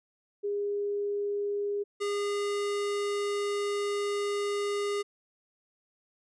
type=tone pair in turn; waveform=sine / square; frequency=407.6 / 407.6 Hz; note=G#4 / G#4; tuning=-32 / -32 cents; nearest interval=unison; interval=0 cents; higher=neither; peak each=-28 / -29 dBFS; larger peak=first; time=0.43-1.84 / 2-5.03 s; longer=second; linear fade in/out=20 ms; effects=resampled to 22050 Hz